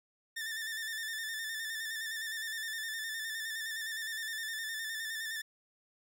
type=tone with vibrato; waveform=sawtooth; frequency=1784 Hz; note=A6; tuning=23 cents sharp; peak=-33 dBFS; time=0.36-5.42 s; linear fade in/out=10 ms; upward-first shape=square; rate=9.7 Hz; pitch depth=37 cents each way; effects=none